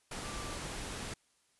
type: tone in noise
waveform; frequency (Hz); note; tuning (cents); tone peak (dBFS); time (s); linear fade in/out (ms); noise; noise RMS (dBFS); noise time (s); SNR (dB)
sine; 1174.7; D6; 0; -47; 0.23-0.56; 5; pink; -41; 0.11-1.14; -9
effects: white hiss -72 dBFS RMS until 1.59 s + resampled to 24000 Hz